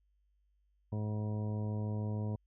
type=harmonic tone; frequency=106.3 Hz; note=G#2; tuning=41 cents sharp; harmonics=1 / 2 / 3 / 4 / 5 / 6 / 7 / 9; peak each=-34 / -40 / -49 / -48 / -50 / -53 / -56 / -54 dBFS; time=0.92-2.36 s; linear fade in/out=5 ms; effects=added 50 Hz sine -70 dBFS peak until 2.46 s